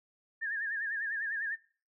sine tone with vibrato, 1718 Hz, A6, 42 cents flat, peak -32 dBFS, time 0.41-1.56 s, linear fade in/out 20 ms, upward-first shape sine, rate 10 Hz, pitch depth 110 cents each way, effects noise-tail reverb RT60 0.4 s tail -20 dB re dry

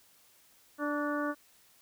harmonic tone with a mistuned harmonic, 293.7 Hz, D4, in tune, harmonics 1 / 2 / 3 / 4 / 5 / 6, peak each -33 / -36 / -45 / -37 / -38 / -46 dBFS, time 0.78-1.35 s, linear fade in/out 50 ms, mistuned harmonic 4, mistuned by -32 cents, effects white hiss -63 dBFS RMS until 1.81 s

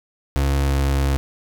35% pulse tone with pitch glide, 69.3 to 68.66 Hz, C#2 to C#2, 0 to -16 cents, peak -15 dBFS, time 0.36-1.17 s, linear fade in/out 0 ms, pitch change -16 cents, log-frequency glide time 0.65-0.79 s, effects none

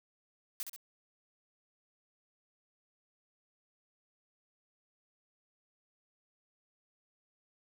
blue noise with echo, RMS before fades -38 dBFS, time 0.6-0.63 s, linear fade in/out 0 ms, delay 66 ms, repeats 2, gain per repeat -5 dB, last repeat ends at 0.762 s, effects none

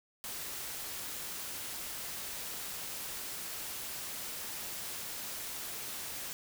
white noise, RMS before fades -41 dBFS, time 0.24-6.33 s, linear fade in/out 0 ms, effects none

